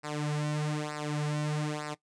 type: tone with flanger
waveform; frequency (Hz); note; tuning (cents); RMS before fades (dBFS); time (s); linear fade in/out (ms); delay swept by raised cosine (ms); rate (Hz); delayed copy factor
sawtooth; 150; D3; +37; -32; 0.03-1.95; 20; 0.3 to 4.3; 1.1; -0.85
effects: noise-tail reverb RT60 0.1 s tail -18 dB re dry + resampled to 22050 Hz